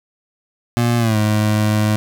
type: tone with pitch glide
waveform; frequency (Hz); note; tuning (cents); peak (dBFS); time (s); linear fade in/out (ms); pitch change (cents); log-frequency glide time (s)
25% pulse; 119 to 106.63; A#2 to G#2; +36 to +46; -10; 0.77-1.96; 0; -190; 0.98-1.17
effects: none